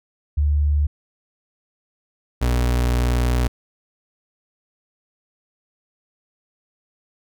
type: tone pair in turn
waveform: sine / 35% pulse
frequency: 73.42 / 60.84 Hz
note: D2 / B1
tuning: 0 / -25 cents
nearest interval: minor third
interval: 325 cents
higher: first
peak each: -15 dBFS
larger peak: neither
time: 0.37-0.87 / 2.41-3.48 s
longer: second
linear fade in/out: 10 ms
effects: none